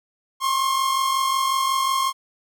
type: tone pair together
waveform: 45% pulse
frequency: 1063.2 / 1108.7 Hz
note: C6 / C#6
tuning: +27 / 0 cents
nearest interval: minor second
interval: 73 cents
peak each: -20 / -27 dBFS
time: 0.4-2.13 s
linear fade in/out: 50 ms
effects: none